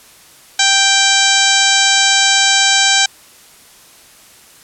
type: harmonic tone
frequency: 784 Hz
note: G5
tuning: in tune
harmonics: 1 / 2 / 3 / 4 / 5 / 6 / 7 / 8 / 9 / 10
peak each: -19 / -16 / -19 / -17 / -16 / -22 / -20 / -19 / -20 / -21 dBFS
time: 0.59-3.06 s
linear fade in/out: 5 ms
effects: white hiss -43 dBFS RMS until 4.63 s + low-pass 12000 Hz 12 dB/octave